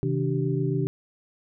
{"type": "tone cluster", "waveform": "sine", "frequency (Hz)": [133.6, 161, 291.9, 386.1], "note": ["C3", "E3", "D4", "G4"], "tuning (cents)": [36, -41, -10, -26], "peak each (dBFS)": [-26, -28, -31, -29], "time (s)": [0.03, 0.87], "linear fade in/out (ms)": 0, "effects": []}